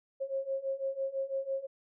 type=beating tone pair; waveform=sine; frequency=537 / 543 Hz; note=C5 / C#5; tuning=+45 / -36 cents; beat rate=6 Hz; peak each=-36 / -34 dBFS; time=0.2-1.67 s; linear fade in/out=20 ms; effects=none